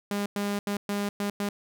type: tone bursts at uneven times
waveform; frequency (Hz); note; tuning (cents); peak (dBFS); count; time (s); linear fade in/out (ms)
sawtooth; 203; G#3; -39; -23; 6; 0.11-0.26 / 0.36-0.59 / 0.67-0.77 / 0.89-1.09 / 1.2-1.3 / 1.4-1.49; 2
effects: none